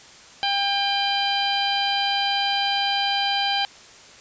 harmonic tone with a mistuned harmonic, 799 Hz, G5, 33 cents sharp, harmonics 1 / 2 / 3 / 4 / 5 / 6, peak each -24 / -30 / -31 / -25 / -29 / -31 dBFS, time 0.43-3.65 s, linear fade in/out 0 ms, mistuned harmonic 4, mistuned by -40 cents, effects white hiss -46 dBFS RMS until 4.2 s + resampled to 16000 Hz

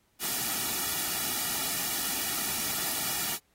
white noise with comb filter, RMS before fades -31 dBFS, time 0.19-3.39 s, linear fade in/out 50 ms, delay 1.9 ms, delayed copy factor -0.65, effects pink hiss -70 dBFS RMS until 3.54 s + AAC 48 kbps

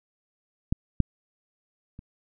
clicks, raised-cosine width 5 ms, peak -11 / -7 / -29 dBFS, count 3, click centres 0.725 / 1.003 / 1.991 s, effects none

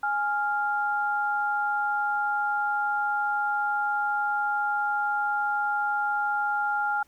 sine tone pair together, 830 / 1395.9 Hz, G#5 / F6, -1 / -1 cents, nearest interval major sixth, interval 900 cents, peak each -26 dBFS, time 0.03-7.03 s, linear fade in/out 5 ms, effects pink hiss -62 dBFS RMS until 7.07 s + MP3 96 kbps

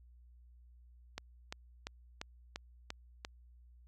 click train, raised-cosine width 0.2 ms, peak -23 dBFS, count 7, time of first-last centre 1.18-3.249 s, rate 2.9 Hz, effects added 60 Hz sine -57 dBFS peak until 3.87 s

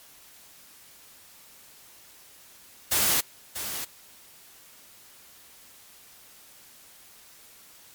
white noise with echo, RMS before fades -23 dBFS, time 2.91-3.21 s, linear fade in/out 10 ms, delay 640 ms, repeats 1, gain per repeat -10 dB, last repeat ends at 3.85 s, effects white hiss -52 dBFS RMS until 7.94 s + MP3 96 kbps

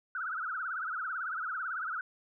sine tone with vibrato, 1396.9 Hz, F6, in tune, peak -33 dBFS, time 0.15-2.01 s, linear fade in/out 2 ms, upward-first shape triangle, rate 18 Hz, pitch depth 210 cents each way, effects none

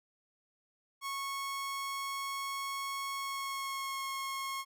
sawtooth tone with pitch glide, 1100 to 1084.9 Hz, C#6 to C#6, -14 to -38 cents, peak -32 dBFS, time 1.01-4.65 s, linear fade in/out 50 ms, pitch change -24 cents, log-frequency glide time 3.15-4.05 s, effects none

